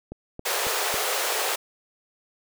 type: click train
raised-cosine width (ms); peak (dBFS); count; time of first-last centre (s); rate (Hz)
2; -22; 4; 0.12-0.942; 3.65
type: high-pass noise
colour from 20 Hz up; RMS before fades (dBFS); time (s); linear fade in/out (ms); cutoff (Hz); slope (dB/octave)
pink; -26; 0.45-1.56; 10; 400; 48
effects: none